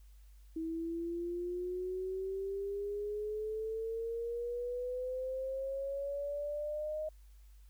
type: exponential sweep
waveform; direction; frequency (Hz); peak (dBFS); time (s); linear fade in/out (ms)
sine; up; 322.4 to 622.3; -35; 0.56-7.09; 5
effects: added 50 Hz sine -54 dBFS peak until 7.69 s + white hiss -72 dBFS RMS until 7.69 s